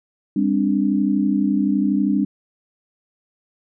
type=chord; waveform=sine; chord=G suspended fourth; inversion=none; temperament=equal with one note detuned; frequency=200.7 / 261.6 / 293.7 Hz; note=G3 / C4 / D4; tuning=+41 / 0 / 0 cents; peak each=-19 / -22 / -20 dBFS; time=0.36-2.25 s; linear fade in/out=5 ms; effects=none